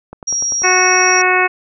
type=click train; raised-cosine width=1 ms; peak=-17 dBFS; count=6; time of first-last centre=0.13-0.62 s; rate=10.2 Hz
type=tone; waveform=sine; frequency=5660 Hz; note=F8; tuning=22 cents sharp; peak=-15 dBFS; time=0.27-1.22 s; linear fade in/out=10 ms
type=harmonic tone; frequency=367 Hz; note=F#4; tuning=14 cents flat; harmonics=1 / 2 / 3 / 4 / 5 / 6 / 7; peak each=-18 / -18 / -18 / -18 / -18 / -18 / -18 dBFS; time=0.63-1.48 s; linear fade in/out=20 ms
effects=none